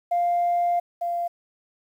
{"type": "tone pair in turn", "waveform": "sine", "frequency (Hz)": [698.5, 692.5], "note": ["F5", "F5"], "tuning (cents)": [0, -15], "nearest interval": "unison", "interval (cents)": 15, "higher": "first", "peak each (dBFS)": [-18, -23], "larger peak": "first", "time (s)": [[0.11, 0.8], [1.01, 1.28]], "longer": "first", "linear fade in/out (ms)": 10, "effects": ["tanh soft clip ceiling -16 dBFS", "9-bit"]}